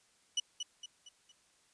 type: tone with echo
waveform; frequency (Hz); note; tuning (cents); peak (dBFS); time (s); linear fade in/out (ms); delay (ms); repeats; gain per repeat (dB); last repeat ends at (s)
30% pulse; 2957; F#7; -2; -26; 0.37-0.4; 5; 230; 4; -7; 1.32
effects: white hiss -69 dBFS RMS until 1.73 s + resampled to 22050 Hz